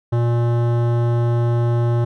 sine tone with hard clipping, 118.6 Hz, A#2, 30 cents sharp, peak -17 dBFS, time 0.12-2.05 s, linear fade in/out 10 ms, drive 16 dB, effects none

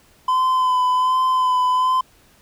triangle tone with vibrato, 1017 Hz, C6, 50 cents flat, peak -13 dBFS, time 0.28-2.01 s, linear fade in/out 5 ms, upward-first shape sine, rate 1.3 Hz, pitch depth 22 cents each way, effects pink hiss -54 dBFS RMS until 2.41 s

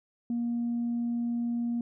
sine tone, 236.7 Hz, A#3, 27 cents sharp, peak -26 dBFS, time 0.3-1.81 s, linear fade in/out 2 ms, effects tanh soft clip ceiling -24 dBFS

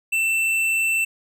sine tone with hard clipping, 2674 Hz, E7, 24 cents sharp, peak -20 dBFS, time 0.12-1.05 s, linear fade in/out 10 ms, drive 9 dB, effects none

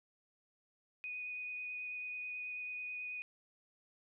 sine tone with vibrato, 2483 Hz, D#7, 4 cents flat, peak -40 dBFS, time 1.04-3.22 s, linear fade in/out 0 ms, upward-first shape sine, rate 9.2 Hz, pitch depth 11 cents each way, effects none

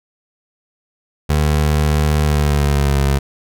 25% pulse tone with pitch glide, 75.2 to 69.36 Hz, D2 to C#2, +42 to +2 cents, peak -9 dBFS, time 1.29-3.19 s, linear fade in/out 10 ms, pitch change -140 cents, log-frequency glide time 2.21-2.98 s, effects none

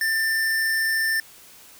square tone, 1787 Hz, A6, 26 cents sharp, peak -21 dBFS, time 0.01-1.2 s, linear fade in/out 2 ms, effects white hiss -48 dBFS RMS until 1.79 s

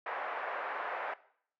pink band-pass noise, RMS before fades -38 dBFS, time 0.06-1.14 s, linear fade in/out 5 ms, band 580 to 1900 Hz, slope 24 dB/octave, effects noise-tail reverb RT60 0.6 s tail -18 dB re dry

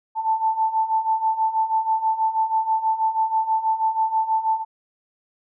sine beating tone pair, 880 / 886.2 Hz, A5 / A5, 0 / +12 cents, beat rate 6.2 Hz, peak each -24 / -20 dBFS, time 0.15-4.65 s, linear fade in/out 50 ms, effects none

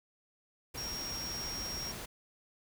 sine tone in noise, 5588 Hz, F8, in tune, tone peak -38 dBFS, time 0.77-1.92 s, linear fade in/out 10 ms, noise pink, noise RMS -43 dBFS, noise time 0.74-2.06 s, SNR +2 dB, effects none

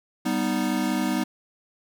square chord, G augmented, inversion none, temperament equal, 196 / 246.9 / 311.1 Hz, G3 / B3 / D#4, 0 / 0 / 0 cents, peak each -29 / -27 / -28 dBFS, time 0.25-1.24 s, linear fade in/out 10 ms, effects none

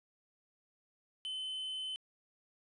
triangle tone, 3050 Hz, G7, 48 cents flat, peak -36 dBFS, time 1.25-1.96 s, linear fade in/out 0 ms, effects resampled to 24000 Hz + 13-bit

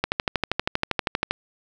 click train, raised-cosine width 0.3 ms, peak -5 dBFS, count 17, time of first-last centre 0.04-1.31 s, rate 12.6 Hz, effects none

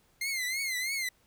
sawtooth tone with vibrato, 2093 Hz, C7, in tune, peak -27 dBFS, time 0.21-1.09 s, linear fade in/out 5 ms, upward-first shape triangle, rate 3.1 Hz, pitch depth 120 cents each way, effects pink hiss -67 dBFS RMS until 1.26 s

